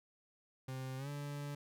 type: tone with pitch glide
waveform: 40% pulse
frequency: 130.81 to 144.31 Hz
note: C3 to D3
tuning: 0 to -30 cents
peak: -40 dBFS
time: 0.68-1.55 s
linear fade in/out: 5 ms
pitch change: +170 cents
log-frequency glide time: 0.97-1.09 s
effects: none